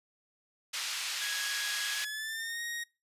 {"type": "band-pass noise", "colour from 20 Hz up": "white", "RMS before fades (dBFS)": -36, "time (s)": [0.73, 2.05], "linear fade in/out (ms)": 10, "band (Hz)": [1600, 5200], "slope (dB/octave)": 12}
{"type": "tone with pitch glide", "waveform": "sawtooth", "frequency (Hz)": [1661.2, 1875.4], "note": ["G#6", "A#6"], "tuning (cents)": [0, 10], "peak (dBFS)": -32, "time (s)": [1.21, 2.84], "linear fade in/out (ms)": 10, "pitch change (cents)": 210, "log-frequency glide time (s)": [1.93, 2.62]}
{"effects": ["noise-tail reverb RT60 0.3 s tail -25 dB re dry", "resampled to 32000 Hz"]}